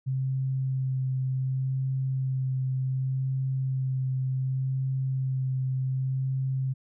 sine tone with vibrato, 131.6 Hz, C3, 10 cents sharp, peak -25 dBFS, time 0.06-6.74 s, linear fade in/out 20 ms, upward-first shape sine, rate 0.67 Hz, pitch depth 13 cents each way, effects none

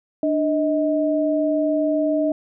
sine tone pair together, 297.3 / 630 Hz, D4 / D#5, +21 / +21 cents, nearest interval octave + minor second, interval 1300 cents, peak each -20 dBFS, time 0.23-2.32 s, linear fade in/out 2 ms, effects none

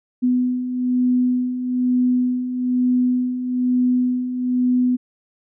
sine beating tone pair, 249 / 250.1 Hz, B3 / B3, +14 / +22 cents, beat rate 1.1 Hz, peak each -24 / -17 dBFS, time 0.22-4.97 s, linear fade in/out 20 ms, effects none

